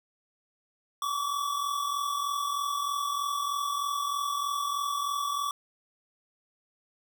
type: tone pair together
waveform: square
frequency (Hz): 1108.7 / 1151.9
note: C#6 / D6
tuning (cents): 0 / -34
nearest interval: minor second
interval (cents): 66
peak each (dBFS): -36 / -30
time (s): 1.02-5.51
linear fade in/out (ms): 2
effects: none